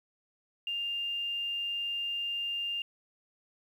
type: tone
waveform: sine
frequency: 2801 Hz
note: F7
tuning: 4 cents sharp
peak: -31 dBFS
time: 0.67-2.82 s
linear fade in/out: 2 ms
effects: 10-bit